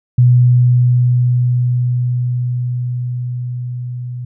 sine tone with level ramp, 123.47 Hz, B2, in tune, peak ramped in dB -5 to -22 dBFS, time 0.18-4.25 s, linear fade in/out 5 ms, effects none

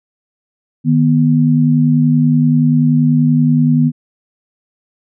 sine tone pair together, 153.96 / 244.4 Hz, D#3 / B3, -18 / -18 cents, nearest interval minor sixth, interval 800 cents, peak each -11 dBFS, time 0.84-3.92 s, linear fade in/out 50 ms, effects none

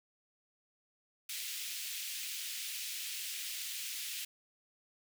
pink high-pass noise, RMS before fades -41 dBFS, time 1.29-4.25 s, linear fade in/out 5 ms, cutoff 2400 Hz, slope 24 dB/octave, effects none

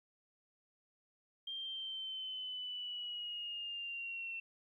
sine linear sweep, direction down, 3190 to 2697 Hz, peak -40 dBFS, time 1.47-4.4 s, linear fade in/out 5 ms, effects 13-bit

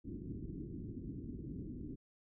white low-pass noise, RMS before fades -45 dBFS, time 0.04-1.96 s, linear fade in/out 20 ms, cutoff 340 Hz, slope 48 dB/octave, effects none

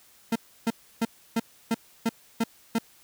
40% pulse tone bursts, 227.6 Hz, A#3, 41 cents flat, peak -21 dBFS, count 8, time 0.32-2.786 s, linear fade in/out 5 ms, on 37 ms, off 310 ms, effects white hiss -57 dBFS RMS until 3.03 s

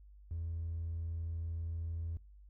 sine tone with hard clipping, 82.8 Hz, E2, 8 cents sharp, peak -37 dBFS, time 0.31-2.17 s, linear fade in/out 0 ms, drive 1 dB, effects noise-tail reverb RT60 0.4 s tail -25 dB re dry + added 50 Hz sine -54 dBFS peak until 2.49 s

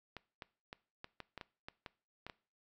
clicks, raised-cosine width 0.3 ms, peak -29 dBFS, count 11, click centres 0.167 / 0.422 / 0.729 / 1.044 / 1.203 / 1.377 / 1.412 / 1.685 / 1.862 / 2.266 / 2.298 s, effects noise-tail reverb RT60 0.4 s tail -21 dB re dry

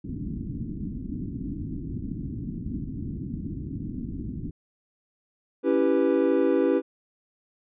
white low-pass noise, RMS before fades -33 dBFS, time 0.04-4.51 s, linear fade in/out 10 ms, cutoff 300 Hz, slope 48 dB/octave
triangle chord, C# half-diminished seventh, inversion none, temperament equal, 277.2 / 329.6 / 392 / 493.9 Hz, C#4 / E4 / G4 / B4, 0 / 0 / 0 / 0 cents, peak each -23 dBFS, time 5.63-6.82 s, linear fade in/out 50 ms
effects resampled to 8000 Hz

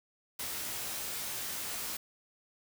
white noise with comb filter, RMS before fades -38 dBFS, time 0.39-1.97 s, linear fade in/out 5 ms, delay 18 ms, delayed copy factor +0.65, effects none

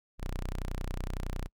sawtooth tone, 30.87 Hz, B0, in tune, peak -29 dBFS, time 0.18-1.49 s, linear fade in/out 50 ms, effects noise-tail reverb RT60 0.1 s tail -26 dB re dry

